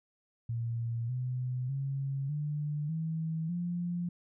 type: tone with pitch steps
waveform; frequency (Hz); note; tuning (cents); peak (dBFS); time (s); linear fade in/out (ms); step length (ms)
sine; 116.5 / 126.31 / 136.95 / 148.49 / 160.99 / 174.55; A#2 / B2 / C#3 / D3 / E3 / F3; -1 / +39 / -21 / +19 / -41 / -1; -31; 0.49-4.09; 5; 600
effects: none